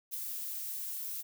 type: noise with ADSR envelope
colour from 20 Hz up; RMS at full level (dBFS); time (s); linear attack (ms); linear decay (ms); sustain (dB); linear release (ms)
violet; -36; 0.11-1.23; 29; 14; -3; 25
effects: none